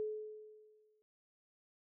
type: tone with exponential decay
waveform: sine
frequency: 428.8 Hz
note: A4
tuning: 45 cents flat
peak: -34 dBFS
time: 0-1.02 s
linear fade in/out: 0 ms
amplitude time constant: 220 ms
effects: none